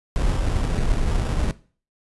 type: noise with sample-and-hold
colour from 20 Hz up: brown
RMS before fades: -21 dBFS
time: 0.16-1.51 s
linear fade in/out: 0 ms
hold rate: 2100 Hz
effects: noise-tail reverb RT60 0.4 s tail -18 dB re dry + resampled to 24000 Hz